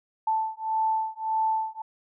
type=beating tone pair; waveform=sine; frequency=880 / 881.7 Hz; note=A5 / A5; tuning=0 / +3 cents; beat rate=1.7 Hz; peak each=-27 dBFS; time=0.27-1.82 s; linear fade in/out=5 ms; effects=none